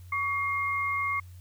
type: tone pair together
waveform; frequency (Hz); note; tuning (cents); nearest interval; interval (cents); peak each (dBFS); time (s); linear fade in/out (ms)
sine; 1129 / 2131; C#6 / C7; +31 / +31; major seventh; 1100; -29 / -29; 0.12-1.2; 5
effects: added 90 Hz sine -44 dBFS peak until 1.4 s + white hiss -62 dBFS RMS until 1.4 s